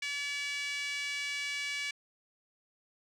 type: tone with high-pass filter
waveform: 5% pulse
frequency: 572 Hz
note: D5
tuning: 46 cents flat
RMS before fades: -36 dBFS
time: 0.02-1.91 s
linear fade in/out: 5 ms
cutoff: 2100 Hz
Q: 5.8
effects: low-pass 11000 Hz 12 dB/octave